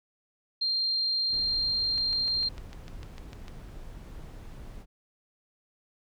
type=tone; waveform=sine; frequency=4186 Hz; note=C8; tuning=in tune; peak=-25 dBFS; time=0.61-2.49 s; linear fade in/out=10 ms
type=noise; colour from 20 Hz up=brown; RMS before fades=-43 dBFS; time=1.29-4.86 s; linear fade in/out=50 ms
type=click train; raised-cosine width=0.2 ms; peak=-28 dBFS; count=11; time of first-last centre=1.98-3.482 s; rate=6.66 Hz
effects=none